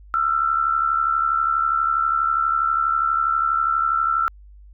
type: tone with amplitude modulation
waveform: sine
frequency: 1340 Hz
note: E6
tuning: 28 cents sharp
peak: -14 dBFS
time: 0.14-4.28 s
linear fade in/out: 0 ms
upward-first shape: sine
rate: 72.3 Hz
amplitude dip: 70%
effects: added 50 Hz sine -42 dBFS peak until 4.73 s